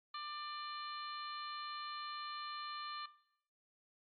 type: harmonic tone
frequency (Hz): 594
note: D5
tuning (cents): +20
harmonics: 2 / 3 / 4 / 5 / 6 / 7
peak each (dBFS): -43 / -54 / -56 / -55 / -55 / -50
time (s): 0.14-3.06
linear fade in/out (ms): 5
effects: noise-tail reverb RT60 0.7 s tail -18 dB re dry + AAC 48 kbps